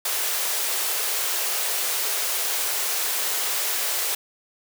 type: high-pass noise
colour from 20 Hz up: white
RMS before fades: -25 dBFS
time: 0.05-4.15 s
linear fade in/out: 5 ms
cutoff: 370 Hz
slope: 48 dB/octave
effects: none